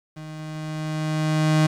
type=tone with level ramp; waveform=35% pulse; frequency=155.4 Hz; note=D#3; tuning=2 cents flat; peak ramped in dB=-34 to -13 dBFS; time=0.16-1.67 s; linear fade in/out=10 ms; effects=low-pass 8000 Hz 12 dB/octave + 9-bit